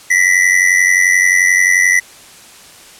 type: ring-modulated tone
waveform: square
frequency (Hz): 1975.5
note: B6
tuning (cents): 0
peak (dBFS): -6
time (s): 0.1-2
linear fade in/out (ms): 10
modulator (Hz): 45.7
effects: white hiss -39 dBFS RMS until 2.99 s + low-pass 10000 Hz 12 dB/octave